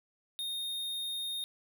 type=tone; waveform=square; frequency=3691 Hz; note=A#7; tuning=18 cents flat; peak=-35 dBFS; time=0.39-1.44 s; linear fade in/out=0 ms; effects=none